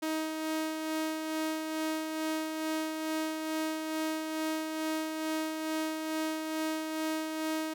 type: tone with tremolo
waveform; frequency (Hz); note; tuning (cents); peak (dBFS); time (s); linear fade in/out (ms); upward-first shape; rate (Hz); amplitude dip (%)
sawtooth; 315.1; D#4; +22; -26; 0.02-7.74; 10; sine; 2.3; 40
effects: none